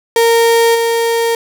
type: tone with level steps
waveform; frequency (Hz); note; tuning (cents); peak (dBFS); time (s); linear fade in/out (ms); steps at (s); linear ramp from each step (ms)
35% pulse; 462.1; A#4; -15; -6 / -10; 0.16-1.35; 2; 0.74; 20
effects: none